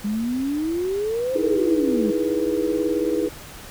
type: exponential two-way sweep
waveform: sine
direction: up then down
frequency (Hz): 201.9 to 527 to 201.9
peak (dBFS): -21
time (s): 0.04-2.11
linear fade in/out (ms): 10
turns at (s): 1.34
type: chord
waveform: sine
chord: E major seventh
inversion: third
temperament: equal with one note detuned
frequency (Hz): 311.1 / 329.6 / 415.3 / 487.6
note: D#4 / E4 / G#4 / B4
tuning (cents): 0 / 0 / 0 / -22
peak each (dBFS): -25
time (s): 1.35-3.29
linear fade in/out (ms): 10
effects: pink hiss -40 dBFS RMS until 3.7 s